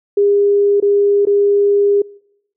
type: tone with dropouts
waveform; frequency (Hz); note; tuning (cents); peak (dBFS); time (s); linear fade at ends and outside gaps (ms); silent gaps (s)
sine; 405.1; G#4; -43; -9; 0.17-2.02; 5; 0.802-0.824 / 1.253-1.269
effects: noise-tail reverb RT60 0.8 s tail -25 dB re dry

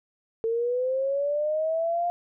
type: linear sweep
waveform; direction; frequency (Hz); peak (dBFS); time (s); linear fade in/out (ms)
sine; up; 447.3 to 704; -23; 0.44-2.1; 0
effects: none

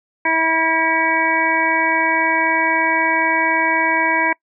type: harmonic tone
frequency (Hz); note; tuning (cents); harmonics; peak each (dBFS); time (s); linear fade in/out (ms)
323.9; E4; -30; 1 / 2 / 3 / 5 / 6 / 7; -25 / -25 / -19 / -22 / -22 / -20; 0.25-4.33; 5
effects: noise-tail reverb RT60 0.1 s tail -25 dB re dry

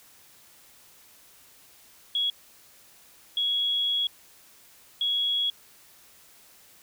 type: tone bursts at uneven times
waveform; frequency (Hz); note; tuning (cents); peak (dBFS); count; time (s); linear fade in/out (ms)
sine; 3336; G#7; +7; -23; 3; 2.15-2.3 / 3.37-4.07 / 5.01-5.5; 2
effects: white hiss -55 dBFS RMS until 6.82 s

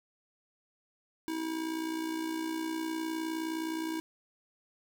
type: tone with amplitude modulation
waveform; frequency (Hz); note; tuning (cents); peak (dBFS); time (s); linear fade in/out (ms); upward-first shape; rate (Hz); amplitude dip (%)
square; 321.7; E4; -42; -31; 1.28-4; 0; sine; 59.5; 55
effects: 10-bit

